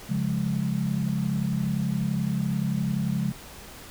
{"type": "chord", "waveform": "sine", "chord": "Db major", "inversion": "none", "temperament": "equal with one note detuned", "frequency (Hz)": [138.59, 176.13, 207.7], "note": ["Db3", "F3", "Ab3"], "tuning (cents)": [0, 15, 0], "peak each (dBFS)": -28, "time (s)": [0.09, 3.32], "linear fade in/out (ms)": 10, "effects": ["pink hiss -44 dBFS RMS until 3.9 s"]}